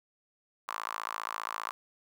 sawtooth tone with high-pass filter, 55 Hz, A1, in tune, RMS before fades -38 dBFS, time 0.68-1.71 s, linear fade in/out 0 ms, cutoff 1100 Hz, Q 5.3, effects none

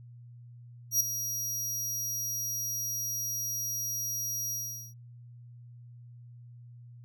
sawtooth tone with ADSR envelope, 5740 Hz, F8, 47 cents sharp, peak -18 dBFS, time 0.91-4.94 s, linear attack 95 ms, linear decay 4 ms, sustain -11 dB, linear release 420 ms, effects added 120 Hz sine -47 dBFS peak until 7.04 s

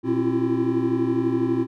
triangle tone cluster, 119.3 / 265.4 / 331.7 / 343.8 / 380.1 Hz, A#2 / C4 / E4 / F4 / F#4, +41 / +25 / +11 / -27 / +47 cents, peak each -28 / -22 / -23 / -23 / -29 dBFS, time 0.03-1.67 s, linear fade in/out 50 ms, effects none

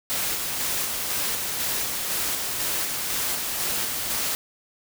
white noise with tremolo, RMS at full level -26 dBFS, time 0.1-4.35 s, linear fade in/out 0 ms, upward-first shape square, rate 2 Hz, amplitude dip 25%, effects none

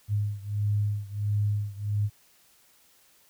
sine beating tone pair, 103 / 104.5 Hz, G#2 / G#2, -14 / +11 cents, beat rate 1.5 Hz, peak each -27 / -29 dBFS, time 0.08-2.1 s, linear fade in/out 50 ms, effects white hiss -61 dBFS RMS until 3.29 s

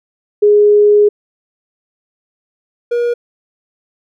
sine / triangle tone pair in turn, 415.3 / 477.5 Hz, G#4 / A#4, 0 / +42 cents, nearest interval major second, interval 242 cents, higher second, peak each -5 / -10 dBFS, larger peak first, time 0.42-1.09 / 2.91-3.14 s, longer first, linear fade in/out 10 ms, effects none

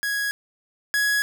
45% pulse tone pair in turn, 1661.2 / 1672.8 Hz, G#6 / G#6, 0 / +12 cents, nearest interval unison, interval 12 cents, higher second, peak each -23 / -19 dBFS, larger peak second, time 0.03-0.31 / 0.94-1.22 s, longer neither, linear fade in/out 0 ms, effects none

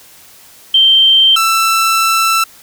sine / sawtooth tone pair in turn, 3136 / 1331.5 Hz, G7 / E6, 0 / +17 cents, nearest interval octave + minor third, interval 1483 cents, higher first, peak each -5 / -6 dBFS, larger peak first, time 0.74-1.36 / 1.36-2.44 s, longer second, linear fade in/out 5 ms, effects white hiss -41 dBFS RMS until 2.62 s

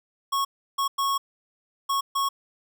square tone bursts at uneven times, 1101 Hz, C#6, 12 cents flat, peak -23 dBFS, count 5, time 0.32-0.45 / 0.78-0.88 / 0.98-1.18 / 1.89-2.01 / 2.15-2.29 s, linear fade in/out 10 ms, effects none

